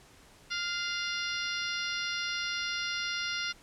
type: harmonic tone with a mistuned harmonic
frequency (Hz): 702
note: F5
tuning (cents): +9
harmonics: 2 / 3 / 4 / 5 / 6 / 7 / 8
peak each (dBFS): -36 / -38 / -39 / -40 / -41 / -41 / -42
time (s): 0.5-3.53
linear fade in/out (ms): 20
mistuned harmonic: 3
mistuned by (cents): -30
effects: pink hiss -57 dBFS RMS until 3.62 s + low-pass 10000 Hz 12 dB/octave